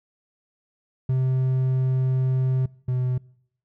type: tone pair in turn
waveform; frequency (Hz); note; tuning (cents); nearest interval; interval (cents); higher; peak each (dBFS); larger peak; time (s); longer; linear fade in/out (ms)
triangle; 130 / 126.52; C3 / B2; -11 / +42; unison; 47; first; -17 / -19; first; 1.09-2.66 / 2.88-3.18; first; 5
effects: noise-tail reverb RT60 0.7 s tail -24 dB re dry